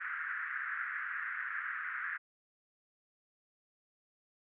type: band-pass noise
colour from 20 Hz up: white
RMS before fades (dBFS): -39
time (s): 0-2.18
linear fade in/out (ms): 20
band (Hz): 1400 to 1800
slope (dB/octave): 48
effects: none